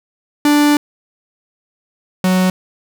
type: tone pair in turn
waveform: 45% pulse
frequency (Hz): 293.7 / 185.02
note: D4 / F#3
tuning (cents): 0 / 0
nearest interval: minor sixth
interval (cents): 800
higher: first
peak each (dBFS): -9 / -11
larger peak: first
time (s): 0.45-0.77 / 2.24-2.5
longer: first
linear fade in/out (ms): 2
effects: none